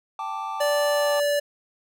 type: chord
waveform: triangle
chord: G suspended second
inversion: none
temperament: equal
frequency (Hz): 784 / 880 / 1174.7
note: G5 / A5 / D6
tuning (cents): 0 / 0 / 0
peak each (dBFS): -32 / -30 / -30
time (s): 0.19-1.2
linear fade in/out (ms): 2
type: tone with pitch glide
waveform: square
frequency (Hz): 584 to 580.3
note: D5 to D5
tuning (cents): -10 to -21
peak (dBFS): -21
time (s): 0.6-1.4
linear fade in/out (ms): 10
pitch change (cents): -11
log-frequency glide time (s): 0.92-1.22
effects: none